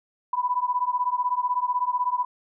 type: beating tone pair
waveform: sine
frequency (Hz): 983 / 999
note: B5 / B5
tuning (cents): -8 / +20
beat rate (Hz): 16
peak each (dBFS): -25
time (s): 0.33-2.25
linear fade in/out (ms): 5
effects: none